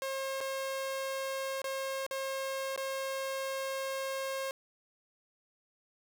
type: tone with dropouts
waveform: sawtooth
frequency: 537 Hz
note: C5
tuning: 45 cents sharp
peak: -30 dBFS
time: 0.02-4.51 s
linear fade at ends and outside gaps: 1 ms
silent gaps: 0.406-0.411 / 1.618-1.642 / 2.065-2.11 / 2.762-2.776 s
effects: none